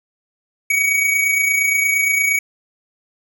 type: tone with amplitude modulation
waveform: square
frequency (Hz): 2255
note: C#7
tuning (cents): +29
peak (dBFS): -13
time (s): 0.7-2.39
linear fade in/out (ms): 5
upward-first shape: sine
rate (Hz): 28.6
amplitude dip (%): 45
effects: none